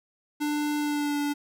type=tone with pitch glide; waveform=square; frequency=296.3 to 290 Hz; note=D4 to D4; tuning=+15 to -22 cents; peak=-26 dBFS; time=0.4-1.34 s; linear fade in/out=20 ms; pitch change=-37 cents; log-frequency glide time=0.78-1.19 s; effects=none